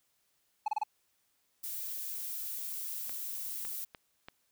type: tone bursts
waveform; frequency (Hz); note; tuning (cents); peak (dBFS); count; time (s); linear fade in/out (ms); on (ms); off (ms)
triangle; 852; G#5; +44; -26; 4; 0.66-0.835; 5; 22; 29
type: noise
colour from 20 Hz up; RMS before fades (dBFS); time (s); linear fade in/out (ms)
violet; -39; 1.63-3.85; 10
type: clicks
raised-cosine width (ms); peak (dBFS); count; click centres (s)
0.3; -29; 4; 3.095 / 3.651 / 3.948 / 4.285
effects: white hiss -75 dBFS RMS until 4.51 s